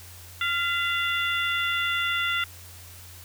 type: harmonic tone with a mistuned harmonic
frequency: 695 Hz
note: F5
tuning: 9 cents flat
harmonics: 2 / 3 / 4 / 5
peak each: -27 / -29 / -30 / -31 dBFS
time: 0.41-2.44 s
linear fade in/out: 2 ms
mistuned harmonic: 3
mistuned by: -49 cents
effects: added 88 Hz sine -46 dBFS peak until 3.24 s + white hiss -47 dBFS RMS until 3.24 s